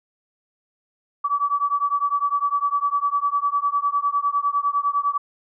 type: beating tone pair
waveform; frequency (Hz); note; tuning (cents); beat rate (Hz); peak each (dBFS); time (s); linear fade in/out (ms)
sine; 1143 / 1152.9; D6 / D6; -47 / -32; 9.9; -22; 1.24-5.18; 10
effects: none